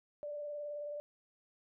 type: tone with vibrato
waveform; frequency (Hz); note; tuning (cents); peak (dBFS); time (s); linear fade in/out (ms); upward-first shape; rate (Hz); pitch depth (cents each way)
sine; 587.3; D5; 0; -39; 0.23-1; 0; triangle; 19; 29
effects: none